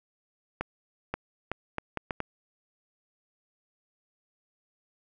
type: accelerating click train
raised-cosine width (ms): 0.5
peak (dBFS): -15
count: 7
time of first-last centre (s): 0.61-2.203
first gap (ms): 530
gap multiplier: 0.71
effects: none